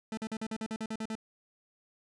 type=tone bursts; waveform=40% pulse; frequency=220 Hz; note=A3; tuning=in tune; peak=-33 dBFS; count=11; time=0.12-1.153 s; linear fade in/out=2 ms; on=53 ms; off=45 ms; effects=resampled to 22050 Hz